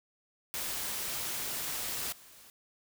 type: noise with level steps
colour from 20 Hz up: white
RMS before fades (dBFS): -36 / -55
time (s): 0.54-2.5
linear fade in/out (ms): 0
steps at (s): 2.12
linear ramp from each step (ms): 5
effects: none